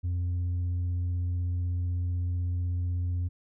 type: tone with tanh clipping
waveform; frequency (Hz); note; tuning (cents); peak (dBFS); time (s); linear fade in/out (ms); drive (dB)
triangle; 88.4; F2; +22; -27; 0.03-3.29; 20; 7
effects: none